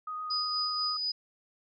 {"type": "tone with vibrato", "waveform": "sine", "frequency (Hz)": 1246, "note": "D#6", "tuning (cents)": 2, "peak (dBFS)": -34, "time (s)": [0.07, 0.97], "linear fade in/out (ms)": 5, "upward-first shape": "triangle", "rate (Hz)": 8.4, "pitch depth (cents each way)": 11}
{"type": "tone with tremolo", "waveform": "sine", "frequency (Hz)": 4970, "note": "D#8", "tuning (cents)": -3, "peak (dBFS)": -28, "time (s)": [0.3, 1.12], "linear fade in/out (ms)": 10, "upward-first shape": "sine", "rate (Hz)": 4.1, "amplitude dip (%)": 35}
{"effects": []}